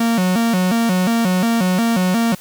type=tone with vibrato; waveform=45% pulse; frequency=205.7 Hz; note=G#3; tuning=16 cents flat; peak=-14 dBFS; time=0-2.35 s; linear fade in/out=5 ms; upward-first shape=square; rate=2.8 Hz; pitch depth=200 cents each way; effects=white hiss -41 dBFS RMS until 2.4 s